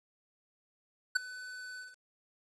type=tone with ADSR envelope; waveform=square; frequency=1503 Hz; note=F#6; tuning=27 cents sharp; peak=-23 dBFS; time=1.15-1.97 s; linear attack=12 ms; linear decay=11 ms; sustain=-20 dB; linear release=180 ms; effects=resampled to 22050 Hz + 10-bit